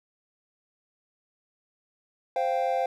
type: chord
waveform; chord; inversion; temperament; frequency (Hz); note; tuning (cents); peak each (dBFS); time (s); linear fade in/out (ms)
triangle; C suspended fourth; none; just; 523.3 / 697.7 / 784.9; C5 / F5 / G5; 0 / -2 / +2; -26 / -26 / -27; 2.36-2.86; 2
effects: none